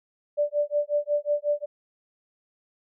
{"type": "tone with tremolo", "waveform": "sine", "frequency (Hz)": 587.3, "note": "D5", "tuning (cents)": 0, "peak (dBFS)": -19, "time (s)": [0.37, 1.66], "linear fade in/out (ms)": 20, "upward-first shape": "sine", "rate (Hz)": 5.5, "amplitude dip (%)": 100, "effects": []}